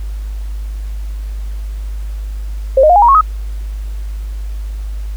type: tone with pitch steps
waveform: sine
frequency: 532 / 614.6 / 710.1 / 820.5 / 947.9 / 1095.2 / 1265.3 Hz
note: C5 / D#5 / F5 / G#5 / A#5 / C#6 / D#6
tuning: +29 / -21 / +29 / -21 / +29 / -21 / +29 cents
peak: -4 dBFS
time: 2.77-3.211 s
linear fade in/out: 5 ms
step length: 63 ms
effects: added 51 Hz sine -19 dBFS peak until 5.16 s + pink hiss -44 dBFS RMS until 5.16 s